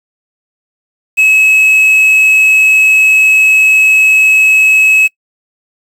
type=tone with quantisation; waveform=triangle; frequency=2574 Hz; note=E7; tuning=42 cents flat; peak=-3 dBFS; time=1.17-5.08 s; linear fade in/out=20 ms; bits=5; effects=noise-tail reverb RT60 0.1 s tail -25 dB re dry